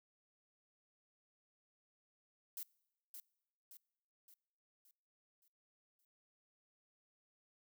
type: noise with echo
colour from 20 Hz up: violet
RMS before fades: -45 dBFS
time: 2.57-2.63 s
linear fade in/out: 2 ms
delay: 570 ms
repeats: 6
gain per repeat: -6 dB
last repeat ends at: 6.05 s
effects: noise-tail reverb RT60 0.9 s tail -25 dB re dry